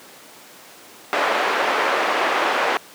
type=band-pass noise; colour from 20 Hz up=pink; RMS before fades=-20 dBFS; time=1.13-2.77 s; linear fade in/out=0 ms; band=480 to 2100 Hz; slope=12 dB/octave; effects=pink hiss -43 dBFS RMS until 2.94 s + high-pass 300 Hz 12 dB/octave